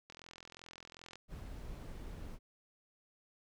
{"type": "click train", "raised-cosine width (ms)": 0.2, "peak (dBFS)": -34, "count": 46, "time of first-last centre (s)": [0.1, 1.156], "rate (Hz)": 42.6}
{"type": "noise", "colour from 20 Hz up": "brown", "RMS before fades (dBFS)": -46, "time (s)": [1.28, 2.39], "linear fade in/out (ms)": 50}
{"effects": []}